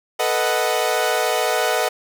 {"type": "chord", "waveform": "sawtooth", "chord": "B dominant seventh", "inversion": "third", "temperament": "equal", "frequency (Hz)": [440, 493.9, 622.3, 740], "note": ["A4", "B4", "D#5", "F#5"], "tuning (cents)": [0, 0, 0, 0], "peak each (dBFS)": [-21, -20, -19, -19], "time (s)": [0.19, 1.89], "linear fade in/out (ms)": 10, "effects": []}